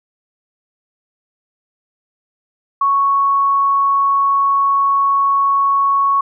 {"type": "tone", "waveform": "sine", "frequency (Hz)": 1108.7, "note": "C#6", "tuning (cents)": 0, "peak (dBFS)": -11, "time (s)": [2.81, 6.21], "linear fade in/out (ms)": 5, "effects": []}